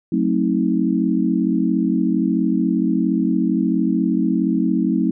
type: chord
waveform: sine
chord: F# diminished seventh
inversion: none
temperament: just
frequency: 185 / 222 / 266.4 / 319.7 Hz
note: F#3 / A3 / C4 / Eb4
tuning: 0 / +16 / +31 / +47 cents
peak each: -21 dBFS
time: 0.12-5.11 s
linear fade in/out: 5 ms
effects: none